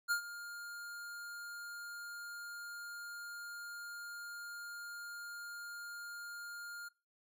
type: tone with ADSR envelope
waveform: square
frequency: 1410 Hz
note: F6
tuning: 16 cents sharp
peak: -30 dBFS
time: 0.08-6.89 s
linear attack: 32 ms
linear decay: 98 ms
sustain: -15 dB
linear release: 13 ms
effects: noise-tail reverb RT60 0.3 s tail -22 dB re dry